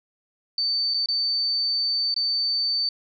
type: tone with dropouts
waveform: sine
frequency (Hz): 4560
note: C#8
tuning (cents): +48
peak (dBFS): -21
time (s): 0.58-2.89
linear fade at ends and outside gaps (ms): 2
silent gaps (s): 0.939-0.943 / 1.06-1.086 / 2.142-2.163
effects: none